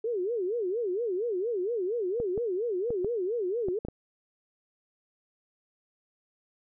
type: tone with vibrato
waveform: sine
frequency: 415.3 Hz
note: G#4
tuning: in tune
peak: -27 dBFS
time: 0.04-3.79 s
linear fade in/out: 5 ms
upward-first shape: sine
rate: 4.3 Hz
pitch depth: 270 cents each way
type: clicks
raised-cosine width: 2 ms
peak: -22 dBFS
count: 7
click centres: 2.201 / 2.377 / 2.905 / 3.046 / 3.685 / 3.85 / 3.885 s
effects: none